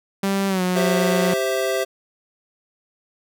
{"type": "tone with pitch glide", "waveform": "sawtooth", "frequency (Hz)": [196, 181.82], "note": ["G3", "F#3"], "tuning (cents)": [0, -30], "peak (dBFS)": -15, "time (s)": [0.23, 1.34], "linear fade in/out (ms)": 5, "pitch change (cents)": -130, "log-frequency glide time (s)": [0.48, 0.62]}
{"type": "chord", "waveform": "square", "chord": "C major", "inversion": "second", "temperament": "equal", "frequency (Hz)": [392, 523.3, 659.3], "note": ["G4", "C5", "E5"], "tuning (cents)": [0, 0, 0], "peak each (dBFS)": -25, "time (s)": [0.75, 1.85], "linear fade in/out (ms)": 20}
{"effects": []}